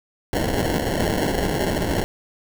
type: noise with sample-and-hold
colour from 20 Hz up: violet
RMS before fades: -22 dBFS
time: 0.33-2.04 s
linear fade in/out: 0 ms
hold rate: 1225 Hz
effects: none